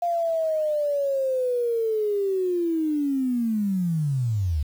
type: linear sweep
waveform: sine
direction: down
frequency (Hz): 698.5 to 69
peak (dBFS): -21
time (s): 0.02-4.63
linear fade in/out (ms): 5
effects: 8-bit